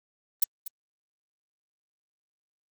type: noise with echo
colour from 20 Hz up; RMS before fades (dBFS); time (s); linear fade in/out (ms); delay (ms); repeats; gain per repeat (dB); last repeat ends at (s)
violet; -20; 0.42-0.44; 5; 240; 1; -14; 0.68
effects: Opus 24 kbps